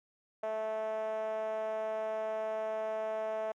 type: tone with band-pass filter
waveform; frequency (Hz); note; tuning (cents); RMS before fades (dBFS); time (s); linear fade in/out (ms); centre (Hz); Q
5% pulse; 218.3; A3; -13; -35; 0.43-3.52; 5; 610; 6.1
effects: MP3 64 kbps